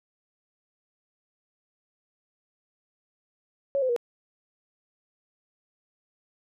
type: tone with pitch steps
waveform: sine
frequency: 554.4 / 514.3 / 477.1 Hz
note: C#5 / C5 / A#4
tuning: 0 / -30 / +40 cents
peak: -22 dBFS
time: 3.75-3.963 s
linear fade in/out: 0 ms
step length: 71 ms
effects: none